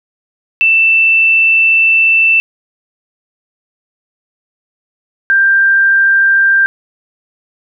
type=tone pair in turn; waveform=sine; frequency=2663 / 1583.4 Hz; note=E7 / G6; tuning=+17 / +17 cents; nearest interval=major sixth; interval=900 cents; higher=first; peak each=-6 dBFS; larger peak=neither; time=0.61-2.4 / 5.3-6.66 s; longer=first; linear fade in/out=0 ms; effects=none